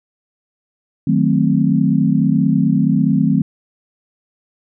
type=chord; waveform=sine; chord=D# diminished seventh; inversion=none; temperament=equal; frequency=155.56 / 185 / 220 / 261.6 Hz; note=D#3 / F#3 / A3 / C4; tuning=0 / 0 / 0 / 0 cents; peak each=-17 dBFS; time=1.07-3.42 s; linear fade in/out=5 ms; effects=none